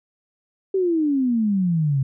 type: exponential sweep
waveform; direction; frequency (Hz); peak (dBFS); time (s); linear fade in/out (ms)
sine; down; 392 to 130.81; -17; 0.74-2.03; 5
effects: none